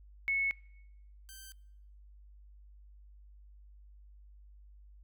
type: tone pair in turn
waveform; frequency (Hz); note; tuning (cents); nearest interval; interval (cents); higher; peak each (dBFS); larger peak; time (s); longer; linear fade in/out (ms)
sine / 5% pulse; 2200 / 1555.6; C#7 / G6; -14 / -14; tritone; 600; first; -28 / -38; first; 0.28-0.51 / 1.29-1.52; neither; 0
effects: noise-tail reverb RT60 0.9 s tail -25 dB re dry + added 50 Hz sine -53 dBFS peak until 5.03 s